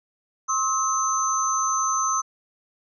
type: tone cluster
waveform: sine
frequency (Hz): 1074 / 1286 / 6170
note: C6 / E6 / G8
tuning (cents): +45 / -43 / -28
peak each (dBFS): -25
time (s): 0.48-2.22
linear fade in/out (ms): 20
effects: none